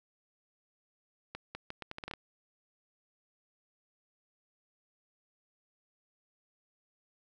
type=accelerating click train; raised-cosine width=0.3 ms; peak=-24 dBFS; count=10; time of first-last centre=1.35-2.137 s; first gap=200 ms; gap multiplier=0.77; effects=none